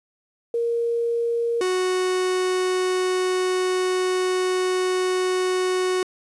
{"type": "tone pair in turn", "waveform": ["sine", "45% pulse"], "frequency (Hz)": [467.8, 368.8], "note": ["A#4", "F#4"], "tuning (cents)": [6, -6], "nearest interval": "major third", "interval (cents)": 412, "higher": "first", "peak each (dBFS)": -20, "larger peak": "neither", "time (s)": [[0.54, 1.61], [1.61, 6.03]], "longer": "second", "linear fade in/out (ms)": 2, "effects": ["resampled to 24000 Hz", "9-bit"]}